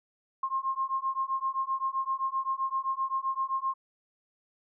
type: beating tone pair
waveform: sine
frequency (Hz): 1063 / 1070.7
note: C6 / C6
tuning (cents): +27 / +40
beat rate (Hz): 7.7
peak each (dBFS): -31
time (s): 0.43-3.74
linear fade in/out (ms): 5
effects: none